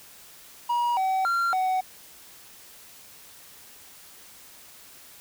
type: tone with pitch steps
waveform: triangle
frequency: 957 / 760 / 1378 / 748 Hz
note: A#5 / F#5 / F6 / F#5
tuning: +45 / +46 / -24 / +19 cents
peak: -20 dBFS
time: 0.69-1.81 s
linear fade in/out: 10 ms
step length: 280 ms
effects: white hiss -49 dBFS RMS until 5.2 s